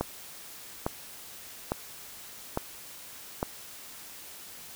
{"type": "click train", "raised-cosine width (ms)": 1, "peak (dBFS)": -13, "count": 5, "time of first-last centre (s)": [0.01, 3.429], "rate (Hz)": 1.17, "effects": ["white hiss -46 dBFS RMS until 4.75 s"]}